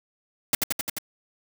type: noise with echo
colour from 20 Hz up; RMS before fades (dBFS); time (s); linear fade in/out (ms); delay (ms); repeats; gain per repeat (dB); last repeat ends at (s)
white; -21; 0.53-0.55; 2; 87; 5; -2; 0.985
effects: none